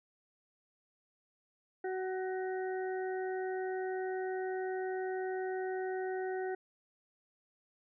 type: harmonic tone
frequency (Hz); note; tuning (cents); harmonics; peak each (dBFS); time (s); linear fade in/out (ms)
374.4; F#4; +20; 1 / 2 / 4 / 5; -35 / -41 / -47 / -49; 1.84-6.55; 5
effects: none